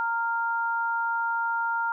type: tone pair together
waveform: sine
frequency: 923.2 / 1396.9 Hz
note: A#5 / F6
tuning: -17 / 0 cents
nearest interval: perfect fifth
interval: 717 cents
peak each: -27 dBFS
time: 0-1.92 s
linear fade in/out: 0 ms
effects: none